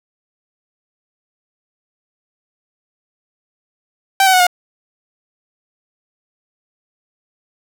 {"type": "tone with pitch steps", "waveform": "sawtooth", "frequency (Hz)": [777, 756.2, 735.9, 716.2], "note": ["G5", "F#5", "F#5", "F5"], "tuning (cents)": [-16, 38, -10, 43], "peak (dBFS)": -5, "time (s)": [4.2, 4.468], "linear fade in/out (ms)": 2, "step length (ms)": 67, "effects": []}